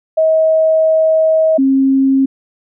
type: tone pair in turn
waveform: sine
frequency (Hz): 637 / 268.8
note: D#5 / C4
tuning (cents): +41 / +47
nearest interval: octave + minor third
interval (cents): 1494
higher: first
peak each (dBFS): -8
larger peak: neither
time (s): 0.17-1.58 / 1.58-2.26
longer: first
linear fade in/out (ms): 10
effects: none